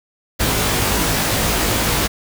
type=noise with comb filter; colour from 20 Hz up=pink; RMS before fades=-18 dBFS; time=0.39-2.08 s; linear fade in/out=20 ms; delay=19 ms; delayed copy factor=+1; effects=none